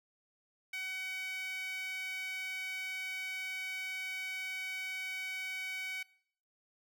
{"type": "tone with high-pass filter", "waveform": "sawtooth", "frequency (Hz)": 753, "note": "F#5", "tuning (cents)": 30, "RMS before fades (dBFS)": -40, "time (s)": [0.73, 6.03], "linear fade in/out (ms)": 5, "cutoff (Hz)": 2100, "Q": 6.5, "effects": ["noise-tail reverb RT60 0.6 s tail -22 dB re dry"]}